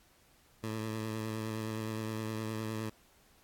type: tone with vibrato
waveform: 15% pulse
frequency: 110 Hz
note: A2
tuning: in tune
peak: -29 dBFS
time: 0.63-2.9 s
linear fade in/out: 10 ms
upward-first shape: sine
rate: 9.7 Hz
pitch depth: 25 cents each way
effects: pink hiss -65 dBFS RMS until 3.43 s + AAC 64 kbps